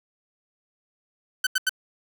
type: tone bursts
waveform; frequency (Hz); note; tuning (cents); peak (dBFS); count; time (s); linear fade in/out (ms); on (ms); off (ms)
sawtooth; 1522; F#6; +48; -16; 3; 1.44-1.694; 5; 28; 85
effects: none